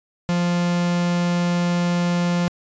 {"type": "tone", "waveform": "45% pulse", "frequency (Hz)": 174.61, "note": "F3", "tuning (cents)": 0, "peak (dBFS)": -18, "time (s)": [0.29, 2.48], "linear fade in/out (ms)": 0, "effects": ["resampled to 16000 Hz"]}